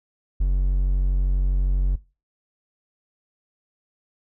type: tone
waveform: triangle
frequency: 46.23 Hz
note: F#1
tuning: 1 cent flat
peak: -15 dBFS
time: 0.4-1.96 s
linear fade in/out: 10 ms
effects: noise-tail reverb RT60 0.3 s tail -20 dB re dry